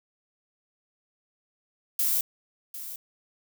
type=noise with echo; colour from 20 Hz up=violet; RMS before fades=-25 dBFS; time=1.99-2.21 s; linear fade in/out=2 ms; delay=750 ms; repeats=1; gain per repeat=-13 dB; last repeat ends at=2.96 s; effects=none